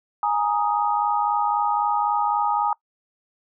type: chord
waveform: sine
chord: Ab suspended second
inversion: none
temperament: just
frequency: 830.6 / 934.4 / 1245.9 Hz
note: Ab5 / Bb5 / Eb6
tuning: 0 / +4 / +2 cents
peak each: -22 / -24 / -25 dBFS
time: 0.23-2.73 s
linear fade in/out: 2 ms
effects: noise-tail reverb RT60 0.1 s tail -23 dB re dry